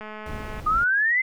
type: click train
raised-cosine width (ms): 0.5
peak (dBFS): -23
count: 127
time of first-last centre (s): 0.01-0.599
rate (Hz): 214
type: noise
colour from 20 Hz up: brown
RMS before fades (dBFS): -34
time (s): 0.26-0.84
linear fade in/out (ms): 2
type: exponential sweep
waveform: sine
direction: up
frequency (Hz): 1215 to 2093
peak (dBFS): -18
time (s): 0.66-1.22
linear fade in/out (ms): 10
effects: none